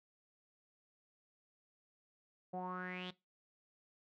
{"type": "tone with low-pass filter sweep", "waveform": "sawtooth", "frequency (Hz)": 182, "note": "F#3", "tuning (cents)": -28, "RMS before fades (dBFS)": -43, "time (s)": [2.53, 3.11], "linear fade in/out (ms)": 10, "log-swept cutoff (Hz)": [640, 3700], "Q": 7.7, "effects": ["noise-tail reverb RT60 0.2 s tail -19 dB re dry"]}